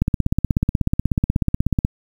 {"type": "click train", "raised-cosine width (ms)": 5, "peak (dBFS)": -4, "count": 31, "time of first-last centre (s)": [0.02, 1.849], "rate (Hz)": 16.4, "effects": ["7-bit"]}